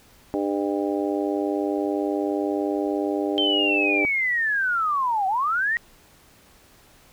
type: harmonic tone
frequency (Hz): 100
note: G2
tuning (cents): +35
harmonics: 3 / 4 / 5 / 6 / 7 / 8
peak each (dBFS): -25 / -27 / -32 / -30 / -39 / -33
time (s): 0.34-4.05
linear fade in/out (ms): 0
type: linear two-way sweep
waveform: sine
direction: down then up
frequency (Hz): 3136 to 740 to 1911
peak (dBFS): -20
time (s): 3.38-5.77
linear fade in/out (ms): 0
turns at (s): 5.27
effects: pink hiss -54 dBFS RMS until 7.12 s